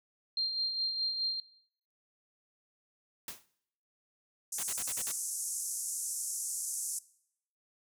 sine tone with tremolo, 4186 Hz, C8, in tune, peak -28 dBFS, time 0.37-1.4 s, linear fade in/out 2 ms, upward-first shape sine, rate 4.8 Hz, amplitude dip 45%
white noise with exponential decay, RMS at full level -37 dBFS, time 3.28-3.46 s, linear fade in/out 2 ms, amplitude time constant 39 ms
white band-pass noise, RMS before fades -37 dBFS, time 4.52-6.99 s, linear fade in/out 5 ms, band 6000 to 11000 Hz, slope 48 dB/octave
white noise bursts, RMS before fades -39 dBFS, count 6, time 4.58-5.118 s, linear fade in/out 5 ms, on 53 ms, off 44 ms
effects noise-tail reverb RT60 0.7 s tail -20 dB re dry

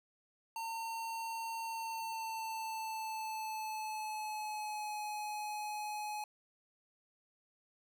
square tone with pitch glide, 909 to 843.2 Hz, A#5 to G#5, -44 to +26 cents, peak -39 dBFS, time 0.56-6.24 s, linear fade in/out 2 ms, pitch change -130 cents, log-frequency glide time 1.62-4.99 s, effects none

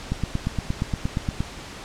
click train, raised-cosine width 5 ms, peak -11 dBFS, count 12, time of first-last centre 0.12-1.405 s, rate 8.56 Hz, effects pink hiss -38 dBFS RMS until 1.84 s + low-pass 7000 Hz 12 dB/octave

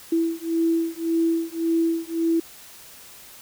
sine beating tone pair, 329.6 / 331.4 Hz, E4 / E4, 0 / +9 cents, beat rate 1.8 Hz, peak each -23 dBFS, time 0.12-2.4 s, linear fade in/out 5 ms, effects white hiss -45 dBFS RMS until 3.41 s

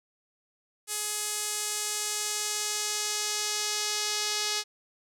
sawtooth tone with band-pass filter sweep, 420.4 Hz, G#4, 21 cents sharp, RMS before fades -31 dBFS, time 0.87-4.64 s, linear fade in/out 50 ms, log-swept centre 8800 to 5200 Hz, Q 1.6, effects none

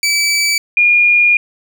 20% pulse / sine tone pair in turn, 2304 / 2426 Hz, D7 / D#7, -34 / -44 cents, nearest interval minor second, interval 90 cents, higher second, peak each -7 / -7 dBFS, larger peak neither, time 0.03-0.58 / 0.77-1.37 s, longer second, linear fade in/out 2 ms, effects none

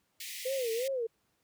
pink high-pass noise, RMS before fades -42 dBFS, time 0.2-0.88 s, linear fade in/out 5 ms, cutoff 1900 Hz, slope 96 dB/octave
sine tone with vibrato, 493.9 Hz, B4, in tune, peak -30 dBFS, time 0.45-1.07 s, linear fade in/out 10 ms, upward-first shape sine, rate 2.8 Hz, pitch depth 170 cents each way
effects pink hiss -75 dBFS RMS until 1.43 s + high-pass 80 Hz 12 dB/octave

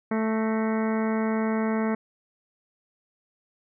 harmonic tone with a mistuned harmonic, 220.3 Hz, A3, 2 cents sharp, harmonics 1 / 2 / 3 / 4 / 5 / 6 / 7 / 8 / 9 / 10, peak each -24 / -30 / -34 / -36 / -38 / -40 / -41 / -42 / -43 / -44 dBFS, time 0.11-1.95 s, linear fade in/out 5 ms, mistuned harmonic 8, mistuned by +80 cents, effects none

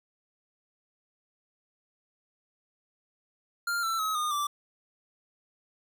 square tone with pitch steps, 1396.9 / 1336.1 / 1278 / 1222.4 / 1169.2 Hz, F6 / E6 / D#6 / D#6 / D6, 0 / +23 / +46 / -31 / -8 cents, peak -28 dBFS, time 3.67-4.47 s, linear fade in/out 5 ms, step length 160 ms, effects none

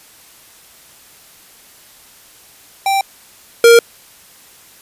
square tone pair in turn, 783 / 467.1 Hz, G5 / A#4, -2 / +3 cents, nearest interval major sixth, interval 895 cents, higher first, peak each -13 / -4 dBFS, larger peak second, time 2.86-3.01 / 3.64-3.79 s, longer neither, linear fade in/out 2 ms, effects white hiss -44 dBFS RMS until 4.81 s + resampled to 32000 Hz

